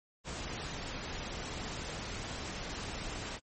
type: noise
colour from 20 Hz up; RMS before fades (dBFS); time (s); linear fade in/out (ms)
pink; -40; 0.24-3.4; 50
effects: MP3 32 kbps